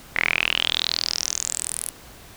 sawtooth tone with band-pass filter sweep, 41.15 Hz, E1, 2 cents flat, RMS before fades -25 dBFS, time 0.15-1.91 s, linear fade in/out 20 ms, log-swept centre 2000 to 11000 Hz, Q 7.8, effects pink hiss -45 dBFS RMS until 2.36 s

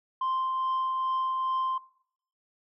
sine tone with tremolo, 1045 Hz, C6, 2 cents flat, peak -23 dBFS, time 0.21-1.78 s, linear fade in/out 5 ms, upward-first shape triangle, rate 2.4 Hz, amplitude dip 35%, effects noise-tail reverb RT60 0.6 s tail -18 dB re dry + tanh soft clip ceiling -24 dBFS

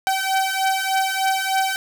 sawtooth beating tone pair, 767 / 770.3 Hz, G5 / G5, -38 / -30 cents, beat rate 3.3 Hz, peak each -18 dBFS, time 0.07-1.76 s, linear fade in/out 0 ms, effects none

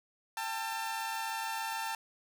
sawtooth tone cluster, 796 / 893 / 1353 Hz, G5 / A5 / E6, +26 / +25 / +45 cents, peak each -38 / -32 / -40 dBFS, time 0.37-1.95 s, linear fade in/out 2 ms, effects none

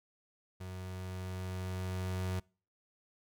35% pulse tone with level ramp, 92.5 Hz, F#2, in tune, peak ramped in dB -40 to -31 dBFS, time 0.6-2.4 s, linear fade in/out 10 ms, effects noise-tail reverb RT60 0.4 s tail -26 dB re dry

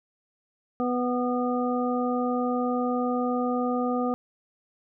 harmonic tone with a mistuned harmonic, 247.6 Hz, B3, 5 cents sharp, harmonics 1 / 2 / 3 / 5, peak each -26 / -29 / -31 / -33 dBFS, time 0.8-4.14 s, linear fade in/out 0 ms, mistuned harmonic 5, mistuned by -25 cents, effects none

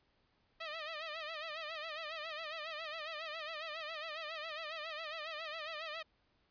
10% pulse tone with vibrato, 629 Hz, D#5, 19 cents sharp, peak -33 dBFS, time 0.6-6.03 s, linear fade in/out 10 ms, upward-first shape sine, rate 7.3 Hz, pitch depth 97 cents each way, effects pink hiss -75 dBFS RMS until 6.5 s + resampled to 11025 Hz

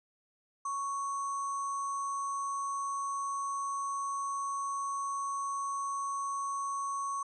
sine tone with sample-and-hold, 1108.7 Hz, C#6, in tune, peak -32 dBFS, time 0.65-7.23 s, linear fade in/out 5 ms, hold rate 7350 Hz, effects resampled to 22050 Hz

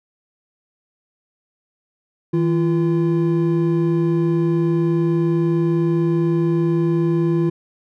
triangle tone pair together, 161.49 / 341.9 Hz, E3 / F4, -35 / -37 cents, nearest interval octave + minor second, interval 1298 cents, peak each -16 dBFS, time 2.33-7.5 s, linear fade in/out 10 ms, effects none

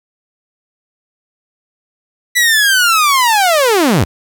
sawtooth linear sweep, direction down, 1984 to 66 Hz, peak -5 dBFS, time 2.35-4.05 s, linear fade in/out 20 ms, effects 7-bit

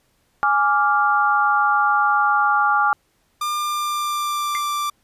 sine chord, D diminished, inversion second, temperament equal with one note detuned, 830.6 / 1169.9 / 1396.9 Hz, Ab5 / D6 / F6, 0 / -7 / 0 cents, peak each -19 dBFS, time 0.43-2.93 s, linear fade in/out 0 ms
45% pulse tone with pitch glide, 1200 to 1176.7 Hz, D6 to D6, +37 to +3 cents, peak -21 dBFS, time 3.41-4.9 s, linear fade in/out 5 ms, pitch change -34 cents, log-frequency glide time 3.52-4.63 s
triangle tone with exponential decay, 2093 Hz, C7, in tune, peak -19 dBFS, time 4.55-4.63 s, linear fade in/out 0 ms, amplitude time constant 17 ms
effects pink hiss -64 dBFS RMS until 5.03 s + resampled to 32000 Hz

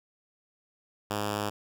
5% pulse tone, 103.8 Hz, G#2, in tune, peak -18 dBFS, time 1.1-1.5 s, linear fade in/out 10 ms, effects none

